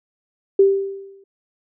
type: tone with exponential decay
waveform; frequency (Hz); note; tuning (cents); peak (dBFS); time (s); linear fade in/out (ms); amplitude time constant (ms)
sine; 392.1; G4; 0; -7; 0.59-1.24; 5; 140
effects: none